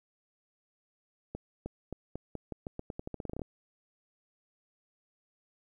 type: accelerating click train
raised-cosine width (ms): 2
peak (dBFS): -24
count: 19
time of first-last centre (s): 1.35-3.418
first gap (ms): 310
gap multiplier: 0.86
effects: 11-bit